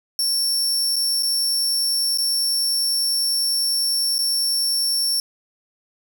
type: tone with dropouts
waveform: sawtooth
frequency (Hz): 5450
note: F8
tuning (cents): -43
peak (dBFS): -16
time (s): 0.19-5.2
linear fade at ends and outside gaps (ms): 1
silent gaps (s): 0.959-0.964 / 1.225-1.231 / 2.175-2.184 / 4.182-4.189
effects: none